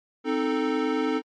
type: chord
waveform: square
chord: A diminished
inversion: first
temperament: equal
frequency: 261.6 / 311.1 / 440 Hz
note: C4 / Eb4 / A4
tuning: 0 / 0 / 0 cents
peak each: -28 dBFS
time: 0.24-1.22 s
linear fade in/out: 50 ms
effects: low-pass 3000 Hz 12 dB/octave + MP3 48 kbps